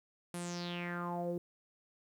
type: tone with low-pass filter sweep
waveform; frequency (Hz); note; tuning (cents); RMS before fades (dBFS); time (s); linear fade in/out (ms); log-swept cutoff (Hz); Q
sawtooth; 174.61; F3; 0; -39; 0.34-1.38; 2; 11000 to 390; 5.9
effects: 11-bit